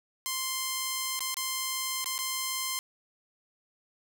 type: tone with dropouts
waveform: 5% pulse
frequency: 1046.5 Hz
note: C6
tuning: in tune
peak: -18 dBFS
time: 0.26-2.79 s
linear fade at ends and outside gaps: 0 ms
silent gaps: 1.192-1.206 / 1.343-1.369 / 2.043-2.059 / 2.18-2.189 s
effects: none